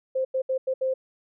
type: tone bursts at uneven times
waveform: sine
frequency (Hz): 523.3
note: C5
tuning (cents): 0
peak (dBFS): -22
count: 5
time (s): 0.15-0.25 / 0.34-0.42 / 0.49-0.58 / 0.67-0.74 / 0.81-0.94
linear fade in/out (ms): 10
effects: none